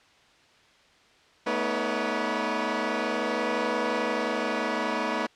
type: tone cluster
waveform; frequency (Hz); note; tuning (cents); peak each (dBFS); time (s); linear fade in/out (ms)
15% pulse; 219.2 / 244.8 / 316.1 / 490 / 565; A3 / B3 / D#4 / B4 / C#5; -6 / -15 / +27 / -14 / +33; -26; 1.46-5.27; 10
effects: white hiss -58 dBFS RMS until 5.35 s + low-pass 4000 Hz 12 dB/octave